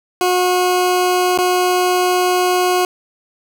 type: tone with dropouts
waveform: 20% pulse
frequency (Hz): 362.4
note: F#4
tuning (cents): -36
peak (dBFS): -8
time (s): 0.21-2.85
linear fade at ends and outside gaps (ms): 1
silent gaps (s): 1.376-1.386
effects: none